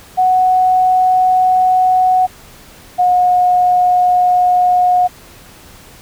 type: tone pair in turn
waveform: sine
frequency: 740 / 723.1 Hz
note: F#5 / F#5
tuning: 0 / -40 cents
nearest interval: unison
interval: 40 cents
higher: first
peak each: -8 dBFS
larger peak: neither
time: 0.17-2.27 / 2.98-5.08 s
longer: neither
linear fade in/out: 20 ms
effects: pink hiss -40 dBFS RMS until 6.01 s